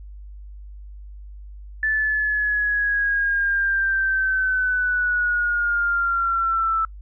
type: linear sweep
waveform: sine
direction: down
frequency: 1751 to 1318 Hz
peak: -18 dBFS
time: 1.83-6.85 s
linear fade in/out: 2 ms
effects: noise-tail reverb RT60 0.1 s tail -26 dB re dry + added 50 Hz sine -36 dBFS peak until 7.01 s